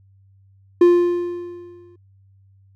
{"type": "tone with exponential decay", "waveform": "triangle", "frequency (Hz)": 350.1, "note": "F4", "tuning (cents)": 4, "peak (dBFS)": -5, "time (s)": [0.81, 1.96], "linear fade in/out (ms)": 5, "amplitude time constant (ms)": 250, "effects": ["added 97 Hz sine -50 dBFS peak until 2.75 s"]}